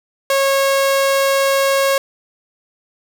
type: tone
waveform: sawtooth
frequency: 547 Hz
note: C#5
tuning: 23 cents flat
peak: -9 dBFS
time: 0.3-1.98 s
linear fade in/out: 2 ms
effects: none